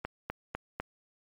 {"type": "click train", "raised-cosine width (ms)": 0.5, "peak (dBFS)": -18, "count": 4, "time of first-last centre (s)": [0.05, 0.8], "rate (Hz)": 4, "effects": ["MP3 64 kbps"]}